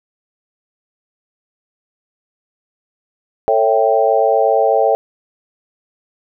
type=chord; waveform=sine; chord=A dominant seventh; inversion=none; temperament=equal with one note detuned; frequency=446.4 / 554.4 / 659.3 / 784 Hz; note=A4 / C#5 / E5 / G5; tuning=+25 / 0 / 0 / 0 cents; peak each=-16 dBFS; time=3.48-4.95 s; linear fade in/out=0 ms; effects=none